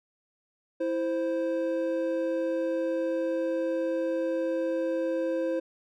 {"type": "tone pair together", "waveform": "triangle", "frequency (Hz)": [329.6, 522.2], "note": ["E4", "C5"], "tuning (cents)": [0, -3], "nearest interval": "minor sixth", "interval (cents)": 797, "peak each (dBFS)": [-28, -26], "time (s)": [0.8, 5.6], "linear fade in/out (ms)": 10, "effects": []}